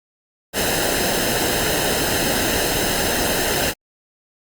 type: noise with comb filter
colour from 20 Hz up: pink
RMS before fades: -20 dBFS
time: 0.53-3.74 s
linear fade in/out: 50 ms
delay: 0.87 ms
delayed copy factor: -0.65
effects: Opus 48 kbps